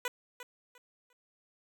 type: tone with echo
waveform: 10% pulse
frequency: 493.9 Hz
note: B4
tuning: in tune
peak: -23 dBFS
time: 0.05-0.08 s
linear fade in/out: 2 ms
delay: 350 ms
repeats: 3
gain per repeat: -12 dB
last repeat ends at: 1.13 s
effects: none